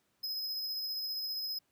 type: tone with tremolo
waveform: square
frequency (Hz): 5090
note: D#8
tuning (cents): +39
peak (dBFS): -34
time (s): 0.23-1.59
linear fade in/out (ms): 10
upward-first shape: triangle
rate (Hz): 15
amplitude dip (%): 30
effects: pink hiss -75 dBFS RMS until 1.71 s + high-pass 100 Hz 12 dB/octave